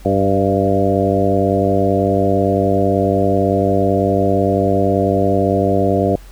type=harmonic tone with a mistuned harmonic; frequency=98 Hz; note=G2; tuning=in tune; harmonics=1 / 2 / 3 / 4 / 5 / 6 / 7; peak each=-20 / -20 / -20 / -20 / -20 / -20 / -20 dBFS; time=0.05-6.16 s; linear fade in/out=5 ms; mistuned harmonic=6; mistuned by=+22 cents; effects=added 45 Hz sine -35 dBFS peak until 6.31 s + pink hiss -46 dBFS RMS until 6.31 s